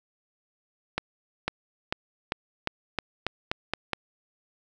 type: accelerating click train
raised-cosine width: 0.3 ms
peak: -10 dBFS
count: 10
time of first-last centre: 0.98-3.933 s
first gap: 500 ms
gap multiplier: 0.89
effects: none